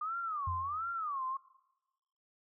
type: tone with vibrato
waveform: sine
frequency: 1197 Hz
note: D6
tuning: 33 cents sharp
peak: -34 dBFS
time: 0.01-1.37 s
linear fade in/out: 5 ms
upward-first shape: sine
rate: 1.4 Hz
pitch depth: 250 cents each way
type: tone with exponential decay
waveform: sine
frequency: 87.31 Hz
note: F2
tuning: in tune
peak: -33 dBFS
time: 0.47-0.93 s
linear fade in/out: 5 ms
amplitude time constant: 100 ms
effects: noise-tail reverb RT60 1.0 s tail -20 dB re dry